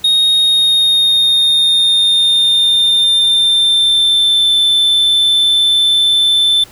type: tone with pitch glide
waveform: triangle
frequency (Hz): 3729 to 3534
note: A#7 to A7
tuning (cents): 0 to +7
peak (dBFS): -7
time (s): 0.04-6.64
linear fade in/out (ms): 5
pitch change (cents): -93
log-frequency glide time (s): 0.37-4.57
effects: pink hiss -40 dBFS RMS until 6.71 s